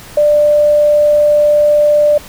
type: tone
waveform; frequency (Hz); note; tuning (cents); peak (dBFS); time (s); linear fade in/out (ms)
sine; 593; D5; +17; -6; 0.17-2.18; 5
effects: pink hiss -34 dBFS RMS until 2.28 s